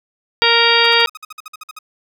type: harmonic tone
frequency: 466.2 Hz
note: A#4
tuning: in tune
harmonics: 1 / 2 / 3 / 4 / 5 / 6 / 7 / 8 / 10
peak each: -19 / -19 / -19 / -19 / -19 / -19 / -19 / -19 / -19 dBFS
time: 0.42-1.06 s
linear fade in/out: 0 ms
type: tone bursts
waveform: sawtooth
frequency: 1257 Hz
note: D#6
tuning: 17 cents sharp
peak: -26 dBFS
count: 13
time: 0.84-1.789 s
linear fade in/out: 5 ms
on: 25 ms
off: 52 ms
effects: none